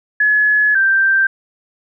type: tone pair in turn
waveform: sine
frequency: 1700 / 1569.6 Hz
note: G#6 / G6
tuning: +40 / +2 cents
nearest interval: minor second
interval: 138 cents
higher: first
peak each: -10 / -10 dBFS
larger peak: neither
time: 0.2-0.75 / 0.75-1.27 s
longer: first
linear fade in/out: 5 ms
effects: none